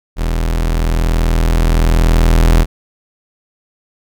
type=tone with level ramp; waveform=40% pulse; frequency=41.04 Hz; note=E1; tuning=7 cents flat; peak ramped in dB=-13 to -5 dBFS; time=0.16-2.66 s; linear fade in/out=50 ms; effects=none